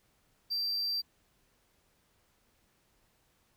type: tone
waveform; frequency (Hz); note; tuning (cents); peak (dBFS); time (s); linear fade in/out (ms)
triangle; 4699; D8; 0; -29; 0.5-1.02; 20
effects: pink hiss -71 dBFS RMS until 3.56 s